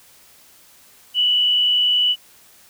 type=tone with frequency modulation; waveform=sine; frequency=2960 Hz; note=F#7; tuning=in tune; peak=-14 dBFS; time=1.14-2.16 s; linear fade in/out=50 ms; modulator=70.2 Hz; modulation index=0.71; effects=white hiss -50 dBFS RMS until 2.69 s